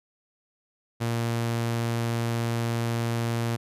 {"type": "tone", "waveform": "sawtooth", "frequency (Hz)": 116.54, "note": "A#2", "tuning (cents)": 0, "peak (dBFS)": -21, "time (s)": [1, 3.57], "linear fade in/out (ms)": 20, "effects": ["resampled to 32000 Hz"]}